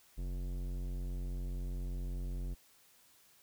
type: tone with tanh clipping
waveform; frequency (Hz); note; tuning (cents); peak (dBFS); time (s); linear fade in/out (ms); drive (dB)
sine; 45; F#1; -47; -38; 0.17-2.55; 20; 17
effects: white hiss -65 dBFS RMS until 3.42 s